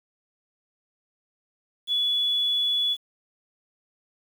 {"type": "tone", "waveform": "sine", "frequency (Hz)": 3414, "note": "G#7", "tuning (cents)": 47, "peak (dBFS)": -21, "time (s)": [1.87, 2.97], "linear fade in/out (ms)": 50, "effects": ["8-bit"]}